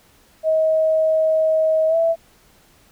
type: tone with pitch glide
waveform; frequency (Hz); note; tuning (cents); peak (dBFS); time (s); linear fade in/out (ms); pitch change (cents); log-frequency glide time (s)
sine; 634 to 661.3; D#5 to E5; +32 to +5; -14; 0.43-2.16; 50; +73; 1.88-1.96
effects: pink hiss -54 dBFS RMS until 2.91 s